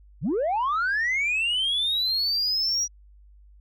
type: linear sweep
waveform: sine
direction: up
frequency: 104.3 to 5800 Hz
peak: -20 dBFS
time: 0.21-2.88 s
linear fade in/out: 50 ms
effects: tanh soft clip ceiling -20 dBFS + added 50 Hz sine -49 dBFS peak until 3.6 s